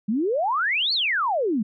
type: exponential two-way sweep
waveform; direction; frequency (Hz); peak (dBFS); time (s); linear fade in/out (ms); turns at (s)
sine; up then down; 196.5 to 4556 to 196.5; -20; 0.08-1.63; 10; 0.93
effects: none